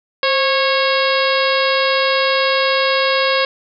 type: harmonic tone with a mistuned harmonic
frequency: 548 Hz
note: C#5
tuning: 20 cents flat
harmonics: 1 / 2 / 3 / 4 / 5 / 6 / 7 / 8 / 9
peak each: -17 / -20 / -22 / -23 / -24 / -25 / -25 / -26 / -27 dBFS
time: 0.23-3.45 s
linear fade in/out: 2 ms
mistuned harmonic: 1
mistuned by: -59 cents
effects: none